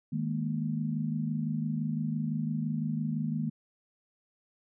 sine chord, D# suspended fourth, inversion none, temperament just, 155.56 / 207.4 / 233.3 Hz, D#3 / G#3 / A#3, 0 / -2 / +2 cents, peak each -32 / -35 / -33 dBFS, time 0.12-3.5 s, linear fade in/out 10 ms, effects none

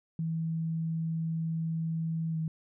sine tone with pitch glide, 162.7 to 159.72 Hz, E3 to D#3, -22 to +46 cents, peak -29 dBFS, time 0.19-2.48 s, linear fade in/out 2 ms, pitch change -32 cents, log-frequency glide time 2.31-2.37 s, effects none

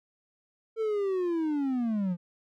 triangle linear sweep, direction down, 452.7 to 169.4 Hz, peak -24 dBFS, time 0.76-2.17 s, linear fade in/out 50 ms, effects none

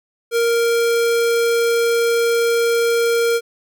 square tone, 466.2 Hz, A#4, in tune, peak -15 dBFS, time 0.31-3.41 s, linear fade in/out 50 ms, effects none

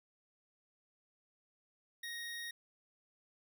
25% pulse tone, 1871 Hz, A#6, 6 cents sharp, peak -38 dBFS, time 2.03-2.51 s, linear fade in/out 5 ms, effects none

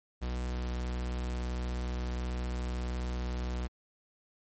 45% pulse tone, 61.4 Hz, B1, 9 cents flat, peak -32 dBFS, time 0.21-3.68 s, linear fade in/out 20 ms, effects MP3 32 kbps

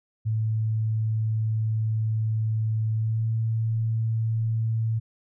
sine tone with pitch glide, 110 to 112.31 Hz, A2 to A2, 0 to +36 cents, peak -22 dBFS, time 0.25-5 s, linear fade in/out 20 ms, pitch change +36 cents, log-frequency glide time 2.94-3.27 s, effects none

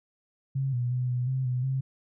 sine tone with pitch steps, 135 / 122.2 / 125.6 / 123.9 / 131.2 / 125.4 / 132.9 Hz, C#3 / B2 / B2 / B2 / C3 / B2 / C3, -45 / -18 / +30 / +6 / +5 / +27 / +27 cents, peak -25 dBFS, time 0.55-1.81 s, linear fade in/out 10 ms, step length 180 ms, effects none

